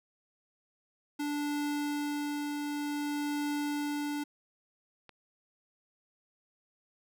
square tone with tremolo, 292.3 Hz, D4, 8 cents flat, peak -31 dBFS, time 1.19-4.24 s, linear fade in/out 10 ms, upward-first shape triangle, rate 0.54 Hz, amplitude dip 30%
click, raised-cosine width 0.3 ms, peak -34 dBFS, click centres 5.093 s
effects none

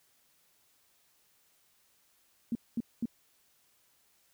sine tone bursts, 232.1 Hz, A#3, 7 cents flat, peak -28 dBFS, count 3, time 2.52-3.056 s, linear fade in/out 2 ms, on 32 ms, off 220 ms, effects white hiss -69 dBFS RMS until 4.33 s

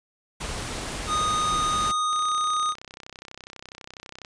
pink noise, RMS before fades -32 dBFS, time 0.4-1.92 s, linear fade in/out 10 ms
square tone, 1238 Hz, D#6, 9 cents flat, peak -23 dBFS, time 1.07-2.75 s, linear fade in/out 50 ms
click train, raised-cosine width 0.2 ms, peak -23 dBFS, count 69, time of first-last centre 2.13-4.248 s, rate 32.1 Hz
effects resampled to 22050 Hz

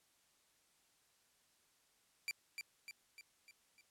sawtooth tone with echo, 2349 Hz, D7, in tune, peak -34 dBFS, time 2.28-2.31 s, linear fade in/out 0 ms, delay 300 ms, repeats 5, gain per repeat -5 dB, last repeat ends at 3.81 s, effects white hiss -74 dBFS RMS until 3.9 s + low-pass 11000 Hz 12 dB/octave

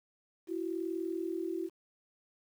sine tone pair together, 333.3 / 373.8 Hz, E4 / F#4, +19 / +18 cents, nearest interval major second, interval 199 cents, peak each -35 / -37 dBFS, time 0.47-1.7 s, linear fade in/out 50 ms, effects 10-bit

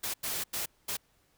white noise bursts at uneven times, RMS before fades -34 dBFS, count 4, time 0.03-0.14 / 0.23-0.44 / 0.53-0.66 / 0.88-0.97 s, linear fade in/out 10 ms, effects pink hiss -69 dBFS RMS until 1.37 s

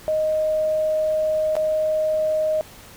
sine tone with dropouts, 622.3 Hz, D#5, in tune, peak -18 dBFS, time 0.08-2.61 s, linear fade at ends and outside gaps 0 ms, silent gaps 1.554-1.566 s, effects pink hiss -44 dBFS RMS until 2.96 s

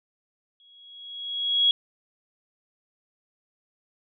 sine tone with exponential growth, 3322 Hz, G#7, in tune, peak -15 dBFS, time 0.6-1.71 s, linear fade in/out 1 ms, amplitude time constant 240 ms, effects none

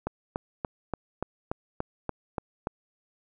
click train, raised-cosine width 1 ms, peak -15 dBFS, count 10, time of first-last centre 0.07-2.671 s, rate 3.46 Hz, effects none

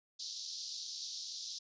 white band-pass noise, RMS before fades -44 dBFS, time 0.19-1.59 s, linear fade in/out 10 ms, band 3800 to 5900 Hz, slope 48 dB/octave, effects resampled to 16000 Hz

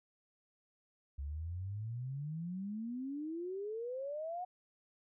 sine exponential sweep, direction up, 67.6 to 740 Hz, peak -38 dBFS, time 1.18-4.45 s, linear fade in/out 10 ms, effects none

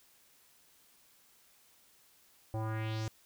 square tone with low-pass filter sweep, 110 Hz, A2, in tune, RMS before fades -36 dBFS, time 2.54-3.08 s, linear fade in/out 0 ms, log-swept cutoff 680 to 7200 Hz, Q 2.6, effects white hiss -65 dBFS RMS until 3.25 s

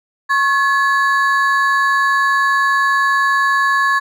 triangle ring-modulated tone, 1400 Hz, F6, 4 cents sharp, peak -7 dBFS, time 0.29-4 s, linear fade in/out 20 ms, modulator 305 Hz, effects none

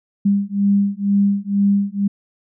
sine beating tone pair, 199.3 / 201.4 Hz, G3 / G3, +29 / +47 cents, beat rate 2.1 Hz, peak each -17 / -17 dBFS, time 0.25-2.08 s, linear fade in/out 10 ms, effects none

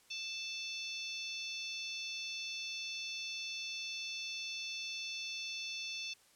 harmonic tone with a mistuned harmonic, 880 Hz, A5, in tune, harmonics 3 / 4 / 5 / 6 / 7, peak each -43 / -45 / -47 / -49 / -50 dBFS, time 0.1-6.14 s, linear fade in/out 10 ms, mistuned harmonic 6, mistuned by +36 cents, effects white hiss -66 dBFS RMS until 6.35 s + low-pass 11000 Hz 12 dB/octave

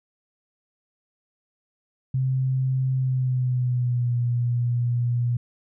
sine tone with pitch glide, 130.81 to 120.65 Hz, C3 to B2, 0 to -40 cents, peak -20 dBFS, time 2.14-5.37 s, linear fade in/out 5 ms, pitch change -140 cents, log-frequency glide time 2.95-4.15 s, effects none

